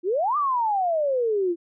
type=exponential two-way sweep; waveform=sine; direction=up then down; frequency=331.1 to 1215 to 331.1 Hz; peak=-20 dBFS; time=0.03-1.56 s; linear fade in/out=50 ms; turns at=0.37 s; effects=none